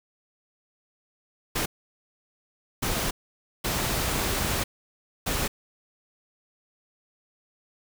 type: noise bursts at uneven times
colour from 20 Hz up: pink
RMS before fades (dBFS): -27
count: 4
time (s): 1.55-1.66 / 2.82-3.11 / 3.64-4.64 / 5.26-5.48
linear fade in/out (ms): 10
effects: none